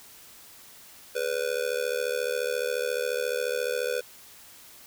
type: tone with amplitude modulation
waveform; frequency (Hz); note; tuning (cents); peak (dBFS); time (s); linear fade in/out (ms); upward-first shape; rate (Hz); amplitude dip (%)
square; 493.9; B4; 0; -23; 1.15-4.01; 10; sine; 74.3; 95
effects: white hiss -50 dBFS RMS until 4.86 s